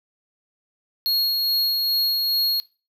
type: tone with tremolo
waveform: square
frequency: 4300 Hz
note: C8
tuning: 47 cents sharp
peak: -19 dBFS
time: 1.06-2.6 s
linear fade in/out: 0 ms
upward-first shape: sine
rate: 2.4 Hz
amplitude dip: 25%
effects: noise-tail reverb RT60 0.3 s tail -18 dB re dry